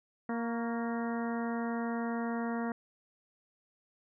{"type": "harmonic tone with a mistuned harmonic", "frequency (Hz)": 233.1, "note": "A#3", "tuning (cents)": 0, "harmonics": [1, 2, 3, 4, 5, 6, 7, 8], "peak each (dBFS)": [-33, -40, -41, -44, -46, -46, -50, -47], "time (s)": [0.29, 2.72], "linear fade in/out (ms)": 2, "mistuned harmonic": 5, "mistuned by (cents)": -48, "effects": []}